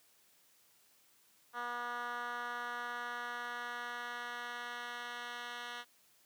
10% pulse tone with band-pass filter sweep, 241.2 Hz, B3, 41 cents flat, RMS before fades -42 dBFS, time 1.53-5.85 s, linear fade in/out 50 ms, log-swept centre 1300 to 2400 Hz, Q 1.7, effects white hiss -68 dBFS RMS until 6.25 s + high-pass 100 Hz 12 dB/octave

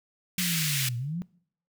sine linear two-way sweep, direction down then up, 185 to 116.54 to 185 Hz, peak -29 dBFS, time 0.38-1.22 s, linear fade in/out 0 ms, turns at 0.97 s
pink high-pass noise, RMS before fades -29 dBFS, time 0.38-0.89 s, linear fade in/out 5 ms, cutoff 1900 Hz, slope 24 dB/octave
effects noise-tail reverb RT60 0.6 s tail -23 dB re dry

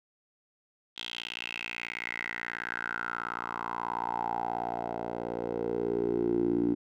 10% pulse tone with band-pass filter sweep, 58.5 Hz, A#1, 7 cents sharp, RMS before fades -33 dBFS, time 0.96-6.75 s, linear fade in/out 20 ms, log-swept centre 3400 to 300 Hz, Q 5.7, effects none

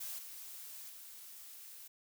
blue noise with level steps, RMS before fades -43 / -49 / -52 dBFS, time 0-1.88 s, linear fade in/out 10 ms, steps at 0.18 / 0.89 s, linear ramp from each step 10 ms, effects none

